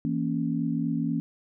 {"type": "chord", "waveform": "sine", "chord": "A# diminished", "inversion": "second", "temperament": "equal", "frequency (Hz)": [164.81, 233.1, 277.2], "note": ["E3", "A#3", "C#4"], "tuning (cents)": [0, 0, 0], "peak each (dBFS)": -29, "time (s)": [0.05, 1.2], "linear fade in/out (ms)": 0, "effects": []}